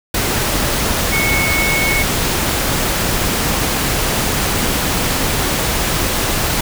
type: tone in noise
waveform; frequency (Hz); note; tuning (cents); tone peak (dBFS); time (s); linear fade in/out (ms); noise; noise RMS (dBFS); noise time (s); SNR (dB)
sine; 2203; C#7; -11; -16; 1.12-2.03; 5; pink; -17; 0.14-6.61; -2
effects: none